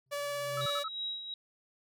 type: tone with exponential growth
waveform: triangle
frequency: 131.8 Hz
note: C3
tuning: 13 cents sharp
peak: -33 dBFS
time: 0.06-0.66 s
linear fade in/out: 5 ms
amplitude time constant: 130 ms
type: tone with vibrato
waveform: sawtooth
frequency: 575 Hz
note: D5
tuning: 37 cents flat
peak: -30 dBFS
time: 0.11-0.84 s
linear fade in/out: 20 ms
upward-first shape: triangle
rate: 17 Hz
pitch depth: 10 cents each way
type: tone bursts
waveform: sine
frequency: 1297 Hz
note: E6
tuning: 28 cents flat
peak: -34 dBFS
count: 4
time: 0.57-0.883 s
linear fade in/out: 5 ms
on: 43 ms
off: 47 ms
type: tone with tremolo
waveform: sine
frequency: 3840 Hz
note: B7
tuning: 49 cents flat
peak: -33 dBFS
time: 0.61-1.34 s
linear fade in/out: 2 ms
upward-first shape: sine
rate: 2.8 Hz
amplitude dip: 60%
effects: none